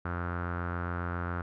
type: tone with low-pass filter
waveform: sawtooth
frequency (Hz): 87.31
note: F2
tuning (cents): 0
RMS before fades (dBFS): -34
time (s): 0.05-1.42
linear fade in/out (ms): 5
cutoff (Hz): 1400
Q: 5.5
effects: none